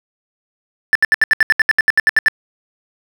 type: tone bursts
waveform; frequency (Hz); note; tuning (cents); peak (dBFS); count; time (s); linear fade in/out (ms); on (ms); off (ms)
triangle; 1760; A6; 0; -6; 15; 0.93-2.283; 0; 23; 72
effects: none